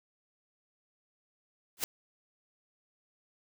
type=noise with exponential growth; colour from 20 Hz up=white; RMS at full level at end=-27 dBFS; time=1.77-1.84 s; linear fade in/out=1 ms; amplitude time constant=15 ms; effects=none